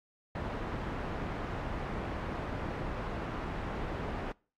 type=low-pass noise; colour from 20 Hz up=pink; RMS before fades=-37 dBFS; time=0.35-4.32 s; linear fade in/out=2 ms; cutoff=1500 Hz; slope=12 dB/octave; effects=noise-tail reverb RT60 0.4 s tail -25 dB re dry + AAC 64 kbps

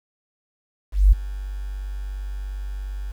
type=tone with ADSR envelope; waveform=sine; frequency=48.58 Hz; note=G1; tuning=15 cents flat; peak=-7 dBFS; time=0.92-3.12 s; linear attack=200 ms; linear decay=14 ms; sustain=-20 dB; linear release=11 ms; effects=8-bit

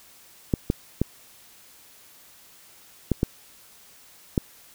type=clicks; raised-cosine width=3 ms; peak=-7 dBFS; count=6; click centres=0.538 / 0.701 / 1.016 / 3.117 / 3.231 / 4.378 s; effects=white hiss -52 dBFS RMS until 4.74 s

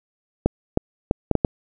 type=clicks; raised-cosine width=2 ms; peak=-3 dBFS; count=6; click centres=0.46 / 0.774 / 1.111 / 1.313 / 1.353 / 1.448 s; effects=none

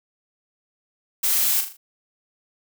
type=noise with echo; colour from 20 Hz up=blue; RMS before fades=-21 dBFS; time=1.23-1.61 s; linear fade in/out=10 ms; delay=40 ms; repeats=4; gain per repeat=-7 dB; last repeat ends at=1.77 s; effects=none

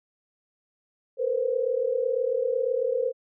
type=tone cluster; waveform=sine; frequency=455 / 482.9 / 521 Hz; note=A#4 / B4 / C5; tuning=-42 / -39 / -7 cents; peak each=-30 / -27 / -26 dBFS; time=1.17-3.13 s; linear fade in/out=50 ms; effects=none

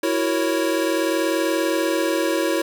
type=chord; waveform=square; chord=F# dominant seventh; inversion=third; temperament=equal; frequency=329.6 / 370 / 466.2 / 554.4 Hz; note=E4 / F#4 / A#4 / C#5; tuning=0 / 0 / 0 / 0 cents; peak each=-23 / -27 / -29 / -25 dBFS; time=0.03-2.62 s; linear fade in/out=5 ms; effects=none

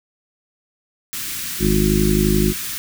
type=band-stop noise; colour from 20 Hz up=white; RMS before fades=-27 dBFS; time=1.13-2.78 s; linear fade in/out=0 ms; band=330 to 1300 Hz; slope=24 dB/octave
type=harmonic tone; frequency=51.6 Hz; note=G#1; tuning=10 cents flat; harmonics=1 / 2 / 3 / 4 / 5 / 6 / 7; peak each=-20 / -28 / -21 / -19 / -28 / -24 / -20 dBFS; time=1.59-2.54 s; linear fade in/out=50 ms
effects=none

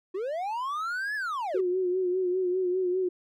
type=linear two-way sweep; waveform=triangle; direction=up then down; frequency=350.6 to 1746 to 350.6 Hz; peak=-27 dBFS; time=0.14-1.61 s; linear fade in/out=10 ms; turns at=1.15 s
type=tone with vibrato; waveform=sine; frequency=366.3 Hz; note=F#4; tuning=17 cents flat; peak=-24 dBFS; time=1.54-3.09 s; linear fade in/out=10 ms; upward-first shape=sine; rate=5 Hz; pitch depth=51 cents each way
effects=none

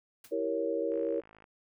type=noise with exponential decay; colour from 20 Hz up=white; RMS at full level=-47 dBFS; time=0.24-0.37 s; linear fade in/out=5 ms; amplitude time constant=27 ms
type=chord; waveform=sine; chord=E diminished seventh; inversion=none; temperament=equal; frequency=329.6 / 392 / 466.2 / 554.4 Hz; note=E4 / G4 / Bb4 / Db5; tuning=0 / 0 / 0 / 0 cents; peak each=-35 / -38 / -32 / -34 dBFS; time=0.31-1.21 s; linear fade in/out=20 ms
type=click train; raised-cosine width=0.5 ms; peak=-40 dBFS; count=29; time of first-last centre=0.92-1.441 s; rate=53.7 Hz
effects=none

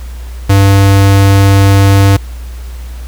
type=tone; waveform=square; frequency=98.5 Hz; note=G2; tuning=9 cents sharp; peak=-4 dBFS; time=0.49-2.17 s; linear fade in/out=10 ms; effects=added 60 Hz sine -21 dBFS peak until 3.07 s + pink hiss -37 dBFS RMS until 3.07 s

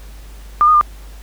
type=tone with pitch steps; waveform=sine; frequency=1202 / 1233 / 1200 Hz; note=D6 / D#6 / D6; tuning=+40 / -16 / +37 cents; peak=-7 dBFS; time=0.61-0.811 s; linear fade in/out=0 ms; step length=67 ms; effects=added 50 Hz sine -33 dBFS peak until 1.22 s + pink hiss -45 dBFS RMS until 1.22 s

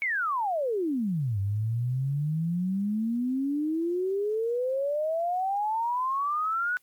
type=exponential two-way sweep; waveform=sine; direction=down then up; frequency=2258 to 96.7 to 1492 Hz; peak=-25 dBFS; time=0.02-6.77 s; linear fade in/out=0 ms; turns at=1.39 s; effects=white hiss -65 dBFS RMS until 6.82 s + Opus 32 kbps

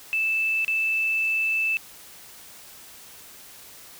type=tone with dropouts; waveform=sine; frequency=2637 Hz; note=E7; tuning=in tune; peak=-21 dBFS; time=0.13-1.77 s; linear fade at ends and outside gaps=0 ms; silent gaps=0.647-0.68 s; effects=white hiss -46 dBFS RMS until 3.99 s

